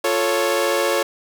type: chord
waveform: sawtooth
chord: F augmented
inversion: none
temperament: equal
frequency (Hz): 349.2 / 440 / 554.4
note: F4 / A4 / C#5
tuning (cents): 0 / 0 / 0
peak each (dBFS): -20 / -19 / -16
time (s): 0.04-1.03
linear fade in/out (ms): 5
effects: none